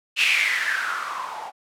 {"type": "noise with low-pass filter sweep", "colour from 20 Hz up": "violet", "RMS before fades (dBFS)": -24, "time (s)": [0.16, 1.52], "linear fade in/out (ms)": 50, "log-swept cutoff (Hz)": [2800, 790], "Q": 7, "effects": []}